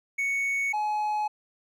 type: tone pair in turn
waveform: triangle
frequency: 2221 / 846 Hz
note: C#7 / G#5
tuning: +3 / +32 cents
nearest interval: octave + perfect fourth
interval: 1671 cents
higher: first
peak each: -23 dBFS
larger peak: neither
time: 0.18-0.73 / 0.73-1.28 s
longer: neither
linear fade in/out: 10 ms
effects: none